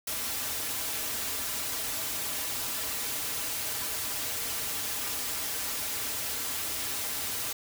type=noise with comb filter; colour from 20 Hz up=white; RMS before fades=-33 dBFS; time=0.07-7.53 s; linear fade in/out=5 ms; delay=5.5 ms; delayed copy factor=-0.65; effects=none